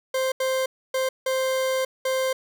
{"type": "tone bursts at uneven times", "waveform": "40% pulse", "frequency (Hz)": 523.3, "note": "C5", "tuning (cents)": 0, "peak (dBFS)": -21, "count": 5, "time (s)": [[0.14, 0.32], [0.4, 0.66], [0.94, 1.09], [1.26, 1.85], [2.05, 2.33]], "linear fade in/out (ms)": 5, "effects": []}